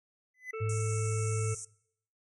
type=tone with exponential growth; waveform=triangle; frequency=2012 Hz; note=B6; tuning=32 cents sharp; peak=-33 dBFS; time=0.34-0.51 s; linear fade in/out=5 ms; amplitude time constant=35 ms
type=harmonic tone; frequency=442.4 Hz; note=A4; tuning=9 cents sharp; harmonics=1 / 3 / 5 / 6; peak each=-36 / -43 / -48 / -50 dBFS; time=0.53-1.55 s; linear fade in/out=10 ms
type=tone; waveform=sine; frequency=107 Hz; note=A2; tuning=48 cents flat; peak=-29 dBFS; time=0.6-1.55 s; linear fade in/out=20 ms
type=band-pass noise; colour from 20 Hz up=white; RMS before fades=-43 dBFS; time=0.69-1.65 s; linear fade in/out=5 ms; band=5800 to 9400 Hz; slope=96 dB/octave
effects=noise-tail reverb RT60 0.7 s tail -23 dB re dry